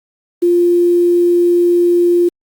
sine tone with quantisation, 349.2 Hz, F4, in tune, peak -8 dBFS, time 0.42-2.29 s, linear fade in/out 10 ms, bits 6, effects Opus 48 kbps

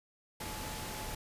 sine tone in noise, 860 Hz, A5, 40 cents flat, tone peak -47 dBFS, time 0.4-1.15 s, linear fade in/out 5 ms, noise pink, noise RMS -41 dBFS, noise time 0.4-1.15 s, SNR -9 dB, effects resampled to 32000 Hz

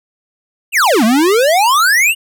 square exponential two-way sweep, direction down then up, 2941 to 209.4 to 2941 Hz, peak -9 dBFS, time 0.72-2.15 s, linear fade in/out 50 ms, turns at 1.04 s, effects none

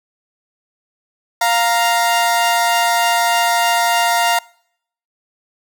sawtooth tone pair together, 698.4 / 932.3 Hz, F5 / A#5, 0 / 0 cents, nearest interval perfect fourth, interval 500 cents, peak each -12 dBFS, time 1.41-4.39 s, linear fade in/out 5 ms, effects noise-tail reverb RT60 0.7 s tail -25 dB re dry

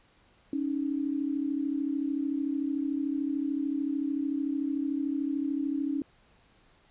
sine tone pair together, 277.6 / 311.1 Hz, C#4 / D#4, +3 / 0 cents, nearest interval major second, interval 197 cents, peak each -29 / -32 dBFS, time 0.53-6.02 s, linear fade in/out 2 ms, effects pink hiss -63 dBFS RMS until 6.9 s + resampled to 8000 Hz

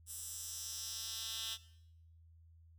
10% pulse tone with high-pass filter sweep, 223.3 Hz, A3, 26 cents sharp, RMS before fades -44 dBFS, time 0.06-1.58 s, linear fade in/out 50 ms, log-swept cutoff 8700 to 3400 Hz, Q 2, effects noise-tail reverb RT60 0.8 s tail -18 dB re dry + added 82 Hz sine -59 dBFS peak until 2.78 s

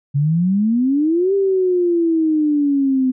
sine exponential two-way sweep, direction up then down, 137.2 to 398.3 to 254.9 Hz, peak -13 dBFS, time 0.14-3.12 s, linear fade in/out 20 ms, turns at 1.34 s, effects none

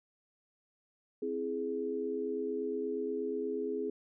sine chord, C augmented, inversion none, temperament equal with one note detuned, 261.6 / 329.6 / 418.2 Hz, C4 / E4 / G#4, 0 / 0 / +12 cents, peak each -39 / -40 / -34 dBFS, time 1.22-3.9 s, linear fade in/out 5 ms, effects none

